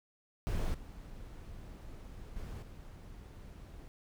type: noise with level steps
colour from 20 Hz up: brown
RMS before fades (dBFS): -34 / -48 / -43 / -49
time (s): 0.47-3.88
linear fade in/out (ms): 0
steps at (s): 0.74 / 2.36 / 2.62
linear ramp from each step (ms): 5
effects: none